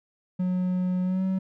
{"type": "tone with pitch glide", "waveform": "triangle", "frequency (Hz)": [182.4, 189.05], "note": ["F#3", "F#3"], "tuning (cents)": [-24, 38], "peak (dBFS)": -21, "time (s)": [0.39, 1.39], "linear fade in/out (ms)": 10, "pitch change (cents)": 62, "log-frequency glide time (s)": [1.03, 1.23], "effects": []}